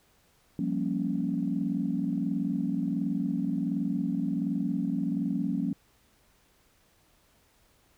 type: chord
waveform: sine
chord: G half-diminished seventh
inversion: third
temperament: equal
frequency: 174.61 / 196 / 233.1 / 277.2 Hz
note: F3 / G3 / Bb3 / Db4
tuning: 0 / 0 / 0 / 0 cents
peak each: -32 / -32 / -32 / -31 dBFS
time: 0.59-5.73 s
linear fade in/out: 2 ms
effects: tanh soft clip ceiling -16 dBFS + pink hiss -65 dBFS RMS until 7.97 s